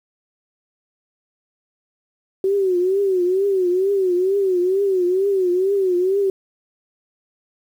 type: tone with vibrato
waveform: sine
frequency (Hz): 376.9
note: F#4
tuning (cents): +32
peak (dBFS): -15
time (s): 2.44-6.3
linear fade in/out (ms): 2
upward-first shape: triangle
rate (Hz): 2.2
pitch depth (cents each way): 130
effects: 8-bit